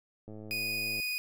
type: click train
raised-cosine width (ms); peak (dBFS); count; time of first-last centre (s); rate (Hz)
2; -33; 78; 0.28-1; 107
type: tone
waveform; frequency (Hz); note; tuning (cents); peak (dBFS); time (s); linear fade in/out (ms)
30% pulse; 2481; D#7; -6; -29; 0.51-1.18; 0
effects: none